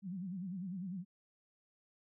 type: tone with vibrato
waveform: sine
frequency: 185 Hz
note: F#3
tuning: in tune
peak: -39 dBFS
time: 0.02-1.05 s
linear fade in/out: 50 ms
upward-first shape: sine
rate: 10 Hz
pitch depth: 140 cents each way
effects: none